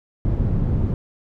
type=low-pass noise; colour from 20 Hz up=white; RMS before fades=-20 dBFS; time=0.25-0.94 s; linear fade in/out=0 ms; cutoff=130 Hz; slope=12 dB/octave; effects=none